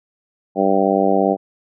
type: harmonic tone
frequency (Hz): 97.4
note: G2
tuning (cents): -11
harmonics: 2 / 3 / 4 / 5 / 6 / 7 / 8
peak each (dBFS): -21 / -21 / -21 / -21 / -21 / -21 / -21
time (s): 0.55-1.37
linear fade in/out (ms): 50
effects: none